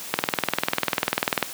click train, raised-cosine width 0.3 ms, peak -3 dBFS, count 27, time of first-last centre 0.14-1.427 s, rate 20.2 Hz, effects white hiss -36 dBFS RMS until 1.53 s + high-pass 150 Hz 12 dB/octave

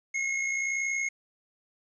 square tone with amplitude modulation, 2164 Hz, C#7, 42 cents flat, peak -26 dBFS, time 0.14-1.09 s, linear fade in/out 10 ms, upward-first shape sine, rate 60.8 Hz, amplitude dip 45%, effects resampled to 22050 Hz + 10-bit

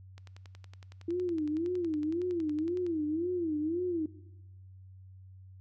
click train, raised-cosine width 0.2 ms, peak -34 dBFS, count 30, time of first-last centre 0.18-2.865 s, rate 10.8 Hz
sine tone with vibrato, 329.6 Hz, E4, in tune, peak -29 dBFS, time 1.08-4.06 s, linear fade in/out 5 ms, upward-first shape sine, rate 1.9 Hz, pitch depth 170 cents each way
effects noise-tail reverb RT60 1.0 s tail -19 dB re dry + added 94 Hz sine -49 dBFS peak until 5.6 s

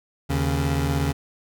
25% pulse tone pair together, 77.51 / 138.59 Hz, D#2 / C#3, -6 / 0 cents, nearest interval minor seventh, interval 1006 cents, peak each -20 dBFS, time 0.29-1.13 s, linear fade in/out 20 ms, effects none

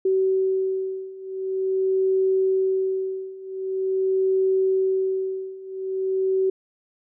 sine beating tone pair, 380 / 380.45 Hz, F#4 / F#4, +46 / +48 cents, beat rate 0.45 Hz, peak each -24 / -22 dBFS, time 0.05-6.5 s, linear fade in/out 5 ms, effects none

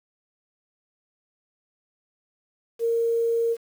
sine tone with quantisation, 462.5 Hz, A#4, 14 cents flat, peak -20 dBFS, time 2.79-3.57 s, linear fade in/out 50 ms, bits 8, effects none

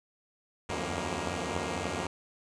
5% pulse tone cluster, 75.5 / 85.8 / 89.2 / 93.8 / 235 Hz, D2 / F2 / F2 / F#2 / A#3, +48 / -30 / +37 / +24 / +14 cents, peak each -27 dBFS, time 0.69-2.07 s, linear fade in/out 5 ms, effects resampled to 22050 Hz

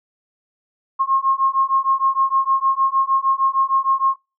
sine beating tone pair, 1072 / 1078.5 Hz, C6 / C#6, +42 / -48 cents, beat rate 6.5 Hz, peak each -18 dBFS, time 0.99-4.16 s, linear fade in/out 20 ms, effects noise-tail reverb RT60 0.3 s tail -26 dB re dry

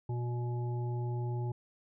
harmonic tone, 120.9 Hz, B2, 36 cents flat, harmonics 1 / 3 / 5 / 7, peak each -32 / -42 / -54 / -46 dBFS, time 0.09-1.52 s, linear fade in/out 5 ms, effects none

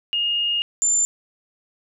sine tone pair in turn, 2846 / 7171 Hz, F7 / A8, +32 / +32 cents, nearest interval octave + major third, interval 1600 cents, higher second, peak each -19 / -16 dBFS, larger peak second, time 0.13-0.62 / 0.82-1.05 s, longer first, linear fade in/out 0 ms, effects none

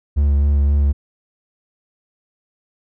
triangle tone with vibrato, 71.4 Hz, D2, 48 cents flat, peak -10 dBFS, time 0.16-0.93 s, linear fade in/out 20 ms, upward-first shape sine, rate 3.8 Hz, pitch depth 20 cents each way, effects none

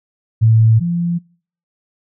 sine tone pair in turn, 111.8 / 172.04 Hz, A2 / F3, +28 / -26 cents, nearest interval perfect fifth, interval 746 cents, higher second, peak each -7 / -15 dBFS, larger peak first, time 0.41-0.8 / 0.8-1.19 s, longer neither, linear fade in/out 20 ms, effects noise-tail reverb RT60 0.5 s tail -26 dB re dry

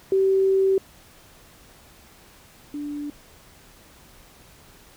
sine tone pair in turn, 385.1 / 292.1 Hz, G4 / D4, -31 / -9 cents, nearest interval perfect fourth, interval 478 cents, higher first, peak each -16 / -28 dBFS, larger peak first, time 0.12-0.78 / 2.74-3.1 s, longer first, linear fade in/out 2 ms, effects pink hiss -51 dBFS RMS until 4.96 s

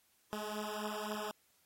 10% pulse beating tone pair, 210.4 / 214.2 Hz, G#3 / A3, +23 / -46 cents, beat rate 3.8 Hz, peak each -32 / -35 dBFS, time 0.33-1.31 s, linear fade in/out 0 ms, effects white hiss -72 dBFS RMS until 1.65 s + AAC 48 kbps

